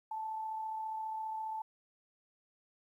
sine tone with amplitude modulation, 877 Hz, A5, 6 cents flat, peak -35 dBFS, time 0.11-1.62 s, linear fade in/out 5 ms, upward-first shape sine, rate 34.8 Hz, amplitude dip 30%, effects 12-bit

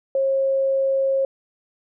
sine tone, 540 Hz, C#5, 45 cents flat, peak -17 dBFS, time 0.15-1.25 s, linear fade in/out 2 ms, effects none

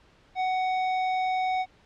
sine tone with hard clipping, 745 Hz, F#5, 12 cents sharp, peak -26 dBFS, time 0.35-1.66 s, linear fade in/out 50 ms, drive 12 dB, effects pink hiss -59 dBFS RMS until 1.85 s + low-pass 4000 Hz 12 dB/octave

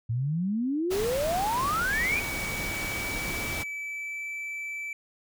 sine exponential sweep, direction up, 110 to 2500 Hz, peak -25 dBFS, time 0.09-2.2 s, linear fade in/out 10 ms
pink noise, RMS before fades -34 dBFS, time 0.9-3.64 s, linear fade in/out 20 ms
triangle tone with pitch glide, 2266 to 2318 Hz, C#7 to D7, +37 to -23 cents, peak -31 dBFS, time 1.93-4.93 s, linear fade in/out 2 ms, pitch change +40 cents, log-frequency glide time 2.36-4.25 s
effects none

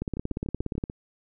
two click trains, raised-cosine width 3 ms, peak -16 / -22 dBFS, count 15 / 6, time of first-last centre 0.02-0.839 / 0.17-0.899 s, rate 17.1 / 6.86 Hz, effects none

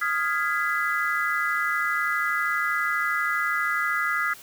sine chord, F half-diminished seventh, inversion third, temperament equal with one note detuned, 1244.5 / 1396.9 / 1661.2 / 2004 Hz, Eb6 / F6 / Ab6 / Cb7, 0 / 0 / 0 / +25 cents, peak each -28 dBFS, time 0.01-4.34 s, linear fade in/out 10 ms, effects white hiss -46 dBFS RMS until 4.42 s

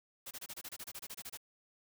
white noise bursts, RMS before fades -45 dBFS, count 15, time 0.26-1.374 s, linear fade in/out 10 ms, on 50 ms, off 26 ms, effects none

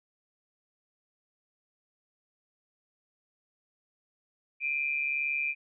sine tone pair together, 2380 / 2522 Hz, D7 / D#7, +22 / +23 cents, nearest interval minor second, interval 101 cents, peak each -29 / -33 dBFS, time 4.6-5.55 s, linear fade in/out 50 ms, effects none

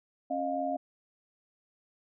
sine tone cluster, 273 / 621 / 706 Hz, C#4 / D#5 / F5, -26 / -3 / +19 cents, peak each -35 / -34 / -32 dBFS, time 0.3-0.77 s, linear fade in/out 10 ms, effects none

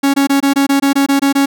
45% pulse tone bursts, 277.2 Hz, C#4, in tune, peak -9 dBFS, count 11, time 0.03-1.46 s, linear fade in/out 10 ms, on 110 ms, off 22 ms, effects none

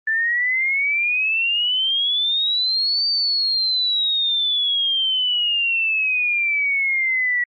sine exponential two-way sweep, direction up then down, 1754 to 4630 to 1934 Hz, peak -17 dBFS, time 0.07-7.44 s, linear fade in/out 5 ms, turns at 3.07 s, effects Opus 32 kbps

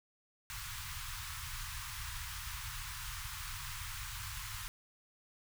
pink band-stop noise, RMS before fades -43 dBFS, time 0.5-4.68 s, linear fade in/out 0 ms, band 130 to 970 Hz, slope 48 dB/octave, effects none

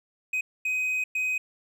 triangle tone bursts at uneven times, 2514 Hz, D#7, 17 cents sharp, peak -23 dBFS, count 3, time 0.33-0.41 / 0.65-1.04 / 1.15-1.38 s, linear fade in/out 5 ms, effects none

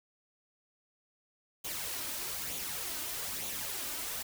white noise with flanger, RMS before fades -38 dBFS, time 1.64-4.23 s, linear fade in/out 10 ms, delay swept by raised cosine 0.29 to 3.29 ms, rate 1.1 Hz, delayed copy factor +0.5, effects none

